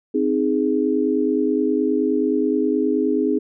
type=chord; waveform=sine; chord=Ab major; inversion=first; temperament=equal; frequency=261.6 / 311.1 / 415.3 Hz; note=C4 / Eb4 / Ab4; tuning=0 / 0 / 0 cents; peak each=-21 dBFS; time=0.14-3.39 s; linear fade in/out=10 ms; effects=none